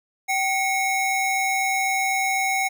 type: tone pair together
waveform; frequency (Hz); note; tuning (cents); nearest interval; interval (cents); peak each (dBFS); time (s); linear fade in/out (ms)
square; 770 / 2178; G5 / C#7; -31 / -31; octave + tritone; 1800; -24; 0.28-2.69; 20
effects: none